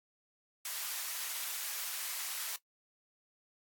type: high-pass noise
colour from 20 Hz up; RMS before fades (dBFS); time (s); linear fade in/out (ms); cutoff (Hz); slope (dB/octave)
white; -39; 0.65-2.56; 2; 1000; 12
effects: noise-tail reverb RT60 0.1 s tail -18 dB re dry + AAC 64 kbps